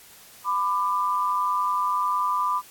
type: tone pair together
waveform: sine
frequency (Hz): 1000 / 1189.2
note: B5 / D6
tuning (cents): +21 / +21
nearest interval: minor third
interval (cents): 300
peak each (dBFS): -24 / -24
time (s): 0.44-2.62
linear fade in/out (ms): 50
effects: white hiss -49 dBFS RMS until 2.7 s + AAC 64 kbps